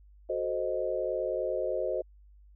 sine chord, F# diminished seventh, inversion none, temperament equal, 370 / 440 / 523.3 / 622.3 Hz, F#4 / A4 / C5 / Eb5, 0 / 0 / 0 / 0 cents, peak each -35 / -37 / -32 / -33 dBFS, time 0.29-2.02 s, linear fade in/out 10 ms, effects added 50 Hz sine -53 dBFS peak until 2.55 s

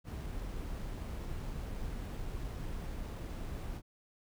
brown noise with sample-and-hold, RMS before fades -40 dBFS, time 0.04-3.82 s, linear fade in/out 50 ms, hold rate 11025 Hz, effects none

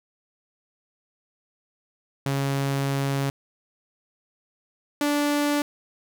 sawtooth tone pair in turn, 138.1 / 291.5 Hz, C#3 / D4, -6 / -13 cents, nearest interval octave + minor second, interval 1293 cents, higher second, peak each -19 / -17 dBFS, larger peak second, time 2.26-3.3 / 5.01-5.62 s, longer first, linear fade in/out 2 ms, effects none

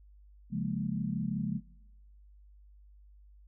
sine chord, Bb minor seventh, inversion first, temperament equal with one note detuned, 136.45 / 174.61 / 207.7 / 233.1 Hz, Db3 / F3 / Ab3 / Bb3, -27 / 0 / 0 / 0 cents, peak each -37 / -35 / -34 / -39 dBFS, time 0.5-1.61 s, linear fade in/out 50 ms, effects noise-tail reverb RT60 1.0 s tail -24 dB re dry + added 50 Hz sine -54 dBFS peak until 3.47 s

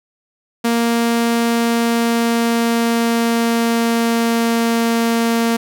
sawtooth tone with pitch glide, 233.1 to 230.8 Hz, A#3 to A#3, 0 to -17 cents, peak -10 dBFS, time 0.64-5.57 s, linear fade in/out 10 ms, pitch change -17 cents, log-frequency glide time 1.41-4.96 s, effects none

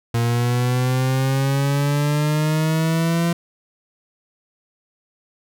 40% pulse exponential sweep, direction up, 116.54 to 170.8 Hz, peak -16 dBFS, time 0.14-3.33 s, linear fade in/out 5 ms, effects none

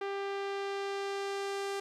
sawtooth tone with low-pass filter sweep, 396.3 Hz, G4, 19 cents sharp, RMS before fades -36 dBFS, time 0.01-1.8 s, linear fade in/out 5 ms, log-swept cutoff 2800 to 9100 Hz, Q 0.76, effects 12-bit

